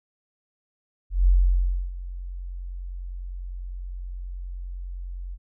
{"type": "tone with ADSR envelope", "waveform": "sine", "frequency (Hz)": 44.9, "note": "F1", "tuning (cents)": 49, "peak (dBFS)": -13, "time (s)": [1.1, 5.38], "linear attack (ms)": 170, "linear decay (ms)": 640, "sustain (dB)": -18, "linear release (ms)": 48, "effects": []}